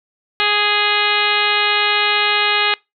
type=harmonic tone; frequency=415.3 Hz; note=G#4; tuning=in tune; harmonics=1 / 2 / 3 / 4 / 5 / 6 / 7 / 8 / 9 / 10; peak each=-26 / -23 / -22 / -22 / -22 / -21 / -23 / -24 / -24 / -26 dBFS; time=0.4-2.74 s; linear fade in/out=0 ms; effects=noise-tail reverb RT60 0.2 s tail -24 dB re dry